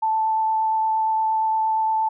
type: tone with vibrato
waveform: sine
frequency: 880 Hz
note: A5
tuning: in tune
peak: -18 dBFS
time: 0.02-2.09 s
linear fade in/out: 10 ms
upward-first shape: triangle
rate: 8.6 Hz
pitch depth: 10 cents each way
effects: none